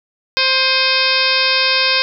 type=harmonic tone with a mistuned harmonic; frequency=525 Hz; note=C5; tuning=6 cents sharp; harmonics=1 / 2 / 3 / 4 / 5 / 6 / 7 / 8 / 9 / 10; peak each=-24 / -23 / -21 / -24 / -18 / -24 / -21 / -23 / -20 / -21 dBFS; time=0.37-2.02 s; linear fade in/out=0 ms; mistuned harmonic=5; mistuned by=-61 cents; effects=none